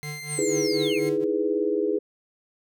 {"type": "tone with pitch glide", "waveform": "sawtooth", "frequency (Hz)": [2089, 2139], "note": ["C7", "C7"], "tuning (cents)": [-3, 38], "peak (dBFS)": -32, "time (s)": [0.03, 1.09], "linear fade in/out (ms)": 0, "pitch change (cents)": 41, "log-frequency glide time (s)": [0.41, 0.86]}
{"type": "tone with tremolo", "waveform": "square", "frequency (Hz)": 149, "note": "D3", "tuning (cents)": 25, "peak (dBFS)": -32, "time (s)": [0.03, 1.24], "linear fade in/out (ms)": 0, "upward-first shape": "triangle", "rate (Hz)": 4.1, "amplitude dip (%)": 95}
{"type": "linear sweep", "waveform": "sine", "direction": "down", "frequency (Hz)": [9100, 1975.5], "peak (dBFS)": -29, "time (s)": [0.27, 1.02], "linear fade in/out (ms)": 50}
{"type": "chord", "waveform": "sine", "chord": "E major seventh", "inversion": "third", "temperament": "equal", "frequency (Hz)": [311.1, 329.6, 415.3, 493.9], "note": ["D#4", "E4", "G#4", "B4"], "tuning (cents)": [0, 0, 0, 0], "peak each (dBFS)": [-29, -29, -24, -29], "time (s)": [0.38, 1.99], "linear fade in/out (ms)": 10}
{"effects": []}